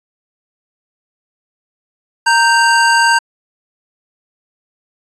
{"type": "tone pair together", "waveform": "square", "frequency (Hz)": [930, 1564], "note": ["A#5", "G6"], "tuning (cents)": [-4, -4], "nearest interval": "major sixth", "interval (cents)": 900, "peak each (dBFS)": -12, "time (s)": [2.26, 3.19], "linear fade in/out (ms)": 10, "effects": ["resampled to 22050 Hz"]}